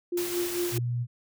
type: tone with tremolo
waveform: sine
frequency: 351 Hz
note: F4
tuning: 9 cents sharp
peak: -25 dBFS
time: 0.12-0.79 s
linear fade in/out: 5 ms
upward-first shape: sine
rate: 4.5 Hz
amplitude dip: 65%
type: noise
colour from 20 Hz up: white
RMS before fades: -35 dBFS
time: 0.17-0.78 s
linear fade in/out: 5 ms
type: tone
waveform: sine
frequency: 120.7 Hz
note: B2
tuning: 39 cents flat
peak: -26 dBFS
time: 0.71-1.07 s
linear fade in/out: 50 ms
effects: none